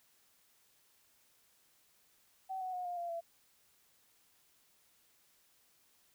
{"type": "tone with pitch steps", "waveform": "sine", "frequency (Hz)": [761, 742.8, 725, 707.6, 690.6, 674.1], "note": ["F#5", "F#5", "F#5", "F5", "F5", "E5"], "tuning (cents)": [48, 7, -35, 23, -20, 39], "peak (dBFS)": -37, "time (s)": [2.49, 3.21], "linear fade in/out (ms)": 20, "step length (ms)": 120, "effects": ["white hiss -70 dBFS RMS until 6.14 s"]}